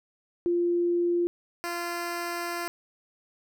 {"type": "tone pair in turn", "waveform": ["sine", "10% pulse"], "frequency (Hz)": [347.4, 345.2], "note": ["F4", "F4"], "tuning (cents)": [-9, -20], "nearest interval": "unison", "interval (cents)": 11, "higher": "first", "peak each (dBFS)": -22, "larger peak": "neither", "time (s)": [[0.46, 1.27], [1.64, 2.68]], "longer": "second", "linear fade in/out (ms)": 0, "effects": []}